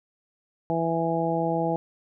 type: harmonic tone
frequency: 165.6 Hz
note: E3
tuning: 8 cents sharp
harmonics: 1 / 2 / 3 / 4 / 5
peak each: -29 / -29 / -29 / -29 / -29 dBFS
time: 0.7-1.76 s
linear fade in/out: 0 ms
effects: none